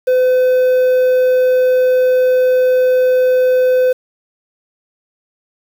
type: tone with quantisation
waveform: triangle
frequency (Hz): 508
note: B4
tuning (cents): +49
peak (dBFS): -7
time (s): 0.07-3.93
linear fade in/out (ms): 10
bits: 6
effects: none